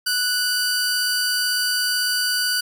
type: tone pair together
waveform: sawtooth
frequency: 1480 / 4706 Hz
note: F#6 / D8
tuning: 0 / +3 cents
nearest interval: octave + minor sixth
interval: 2003 cents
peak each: -19 dBFS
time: 0.06-2.61 s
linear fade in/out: 10 ms
effects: none